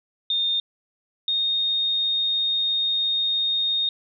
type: tone pair in turn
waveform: sine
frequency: 3646 / 3697 Hz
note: A#7 / A#7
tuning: -39 / -15 cents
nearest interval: unison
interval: 24 cents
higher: second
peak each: -20 dBFS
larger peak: neither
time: 0.3-0.6 / 1.28-3.89 s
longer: second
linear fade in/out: 2 ms
effects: none